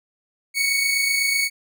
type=tone pair together; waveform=sawtooth; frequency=2200 / 2228 Hz; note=C#7 / C#7; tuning=-14 / +8 cents; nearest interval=unison; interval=22 cents; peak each=-23 / -16 dBFS; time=0.54-1.5 s; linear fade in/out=50 ms; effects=none